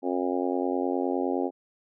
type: harmonic tone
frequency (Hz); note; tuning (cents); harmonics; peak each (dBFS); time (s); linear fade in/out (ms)
89.8; F2; +49; 3 / 4 / 5 / 6 / 7 / 8 / 9; -29 / -30 / -33 / -34 / -37 / -37 / -35; 0.02-1.51; 50
effects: none